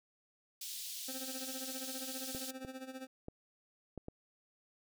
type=high-pass noise; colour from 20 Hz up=pink; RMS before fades=-44 dBFS; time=0.61-2.51 s; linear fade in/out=5 ms; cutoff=3400 Hz; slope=24 dB/octave
type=tone with tremolo; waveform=25% pulse; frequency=261.6 Hz; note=C4; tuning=in tune; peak=-38 dBFS; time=1.08-3.07 s; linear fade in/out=5 ms; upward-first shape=sine; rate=15 Hz; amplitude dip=75%
type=clicks; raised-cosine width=2 ms; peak=-30 dBFS; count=5; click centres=2.349 / 2.649 / 3.284 / 3.977 / 4.084 s
effects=none